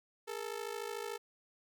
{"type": "ring-modulated tone", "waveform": "sawtooth", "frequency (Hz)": 440, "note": "A4", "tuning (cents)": 0, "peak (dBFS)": -32, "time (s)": [0.27, 1.18], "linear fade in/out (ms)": 20, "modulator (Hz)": 26.8, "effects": []}